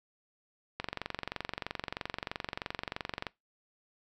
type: click train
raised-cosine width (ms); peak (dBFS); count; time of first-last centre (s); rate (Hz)
0.3; -18; 58; 0.8-3.268; 23.1
effects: noise-tail reverb RT60 0.2 s tail -22 dB re dry